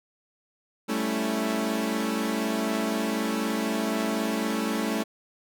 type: chord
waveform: sawtooth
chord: A dominant seventh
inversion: third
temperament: equal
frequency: 196 / 220 / 277.2 / 329.6 Hz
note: G3 / A3 / C#4 / E4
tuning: 0 / 0 / 0 / 0 cents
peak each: -30 / -24 / -28 / -29 dBFS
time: 0.88-5.04 s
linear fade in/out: 20 ms
effects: none